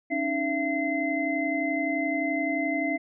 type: tone cluster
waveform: sine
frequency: 275.4 / 307 / 675 / 2062 Hz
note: C#4 / D#4 / E5 / C7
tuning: -11 / -23 / +41 / -26 cents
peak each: -30 dBFS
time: 0.1-2.98 s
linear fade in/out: 20 ms
effects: none